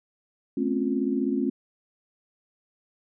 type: tone cluster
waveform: sine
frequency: 216.4 / 252.2 / 271.9 / 352.3 Hz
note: A3 / B3 / C#4 / F4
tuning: -29 / +36 / -33 / +15 cents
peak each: -29 / -30 / -26 / -30 dBFS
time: 0.57-1.5 s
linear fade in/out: 5 ms
effects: none